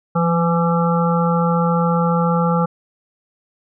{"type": "harmonic tone with a mistuned harmonic", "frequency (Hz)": 168.3, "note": "E3", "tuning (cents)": 36, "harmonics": [1, 3, 5, 7, 8], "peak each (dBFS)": [-16, -21, -23, -24, -25], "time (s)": [0.15, 2.66], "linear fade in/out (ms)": 10, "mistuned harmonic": 1, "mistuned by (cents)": 29, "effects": []}